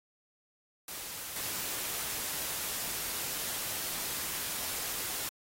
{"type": "noise with level steps", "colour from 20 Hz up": "white", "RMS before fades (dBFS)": [-41, -36], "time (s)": [0.88, 5.29], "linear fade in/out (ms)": 2, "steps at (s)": 1.36, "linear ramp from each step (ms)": 2, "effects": ["AAC 48 kbps"]}